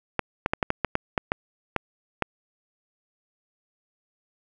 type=clicks; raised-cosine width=0.5 ms; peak=-7 dBFS; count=11; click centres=0.193 / 0.461 / 0.535 / 0.628 / 0.704 / 0.847 / 0.954 / 1.178 / 1.319 / 1.763 / 2.223 s; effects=none